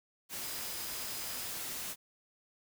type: tone in noise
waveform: sine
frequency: 4978 Hz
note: D#8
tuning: in tune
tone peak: -49 dBFS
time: 0.4-1.51 s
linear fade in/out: 50 ms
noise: white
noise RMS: -40 dBFS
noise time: 0.29-1.96 s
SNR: -12 dB
effects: none